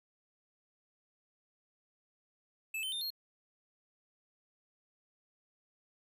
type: tone with pitch steps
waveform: square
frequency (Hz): 2619 / 3079 / 3619 / 4255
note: E7 / G7 / A7 / C8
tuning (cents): -12 / -32 / +48 / +28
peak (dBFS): -36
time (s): 2.74-3.104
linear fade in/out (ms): 5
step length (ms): 91
effects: none